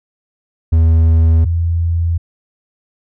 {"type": "tone pair in turn", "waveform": ["triangle", "sine"], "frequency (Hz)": [81.3, 84.32], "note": ["E2", "E2"], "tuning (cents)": [-23, 40], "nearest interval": "minor second", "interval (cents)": 63, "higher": "second", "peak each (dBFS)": [-5, -12], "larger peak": "first", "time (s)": [[0.72, 1.45], [1.45, 2.18]], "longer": "neither", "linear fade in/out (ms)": 10, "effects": []}